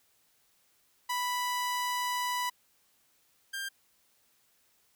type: tone pair in turn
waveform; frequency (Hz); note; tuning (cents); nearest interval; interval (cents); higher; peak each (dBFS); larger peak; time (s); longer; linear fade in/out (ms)
sawtooth; 987.8 / 1592.2; B5 / G6; 0 / +27; minor sixth; 827; second; -26 / -31; first; 1.09-2.5 / 3.53-3.69; first; 10
effects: white hiss -69 dBFS RMS until 4.95 s